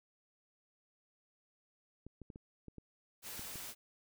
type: clicks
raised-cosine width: 3 ms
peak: -36 dBFS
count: 8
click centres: 2.066 / 2.217 / 2.302 / 2.359 / 2.683 / 2.783 / 3.394 / 3.557 s
type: noise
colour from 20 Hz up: white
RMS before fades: -46 dBFS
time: 3.22-3.75 s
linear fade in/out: 50 ms
effects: none